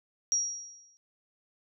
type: tone with exponential decay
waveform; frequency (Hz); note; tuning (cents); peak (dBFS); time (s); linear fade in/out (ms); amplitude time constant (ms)
sine; 5680; F8; +28; -22; 0.32-0.97; 0; 140
effects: none